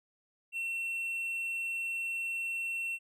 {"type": "tone", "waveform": "triangle", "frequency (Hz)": 2710, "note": "E7", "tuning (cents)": 47, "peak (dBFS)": -31, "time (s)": [0.52, 2.99], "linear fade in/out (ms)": 50, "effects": []}